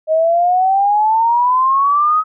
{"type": "exponential sweep", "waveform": "sine", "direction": "up", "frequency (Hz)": [623, 1275], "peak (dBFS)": -10, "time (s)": [0.07, 2.24], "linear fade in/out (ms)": 50, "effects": []}